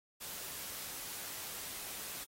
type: noise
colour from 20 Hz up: white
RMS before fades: -44 dBFS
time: 0.2-2.25 s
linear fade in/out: 20 ms
effects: AAC 48 kbps